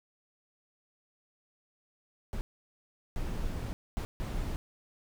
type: noise bursts at uneven times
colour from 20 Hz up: brown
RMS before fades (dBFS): -34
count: 4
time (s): 2.33-2.41 / 3.16-3.73 / 3.97-4.05 / 4.2-4.56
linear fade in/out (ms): 0
effects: none